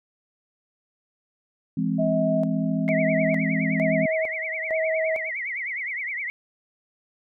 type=chord; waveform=sine; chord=E augmented; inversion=none; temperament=equal with one note detuned; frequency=167.5 / 207.7 / 261.6 Hz; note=E3 / G#3 / B#3; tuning=+28 / 0 / 0 cents; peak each=-26 dBFS; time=1.77-4.06 s; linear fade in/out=5 ms
type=tone with tremolo; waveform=sine; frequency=640 Hz; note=D#5; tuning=49 cents sharp; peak=-22 dBFS; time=1.98-5.31 s; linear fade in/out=20 ms; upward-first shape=square; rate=1.1 Hz; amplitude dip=75%
type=tone with vibrato; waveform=sine; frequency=2093 Hz; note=C7; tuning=in tune; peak=-27 dBFS; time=2.88-6.3 s; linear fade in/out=0 ms; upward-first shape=triangle; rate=9.7 Hz; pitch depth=200 cents each way
effects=none